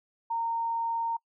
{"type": "tone", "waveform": "sine", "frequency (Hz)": 921, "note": "A#5", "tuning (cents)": -21, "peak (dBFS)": -27, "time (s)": [0.3, 1.17], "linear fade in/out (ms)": 10, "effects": ["noise-tail reverb RT60 0.1 s tail -26 dB re dry"]}